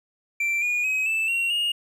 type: tone with pitch steps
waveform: triangle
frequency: 2349 / 2442 / 2538 / 2638 / 2742 / 2850 Hz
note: D7 / D#7 / D#7 / E7 / F7 / F7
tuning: 0 / -33 / +34 / +1 / -32 / +34 cents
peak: -20 dBFS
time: 0.4-1.72 s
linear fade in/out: 5 ms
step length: 220 ms
effects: none